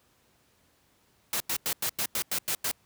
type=noise bursts; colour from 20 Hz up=white; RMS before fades=-29 dBFS; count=9; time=1.33-2.714 s; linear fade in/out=2 ms; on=72 ms; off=92 ms; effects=pink hiss -66 dBFS RMS until 2.85 s + high-pass 60 Hz 12 dB/octave